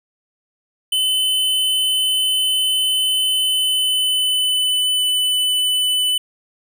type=tone with pitch glide; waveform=square; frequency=3033 to 2998 Hz; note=F#7 to F#7; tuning=+42 to +22 cents; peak=-16 dBFS; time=0.92-6.18 s; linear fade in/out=5 ms; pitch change=-20 cents; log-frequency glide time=3.29-5.02 s; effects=none